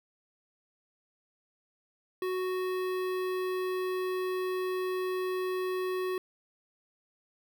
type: tone with notch filter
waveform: square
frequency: 370 Hz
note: F#4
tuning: in tune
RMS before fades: -32 dBFS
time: 2.22-6.18 s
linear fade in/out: 2 ms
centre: 6900 Hz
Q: 0.66
effects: none